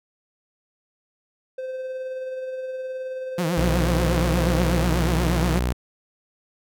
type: tone with tremolo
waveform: triangle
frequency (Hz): 518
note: C5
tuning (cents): -17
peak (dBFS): -25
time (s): 1.58-4.84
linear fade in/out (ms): 5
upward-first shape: sine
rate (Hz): 19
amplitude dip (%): 30
type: tone with vibrato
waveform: sawtooth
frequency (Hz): 168.9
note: E3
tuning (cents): +42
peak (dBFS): -18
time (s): 3.38-5.59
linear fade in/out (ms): 5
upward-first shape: triangle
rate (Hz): 8.3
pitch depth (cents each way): 160
type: tone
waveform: sawtooth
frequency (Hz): 61.6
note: B1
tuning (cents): -4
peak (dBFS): -17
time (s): 3.57-5.73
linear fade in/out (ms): 10
effects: none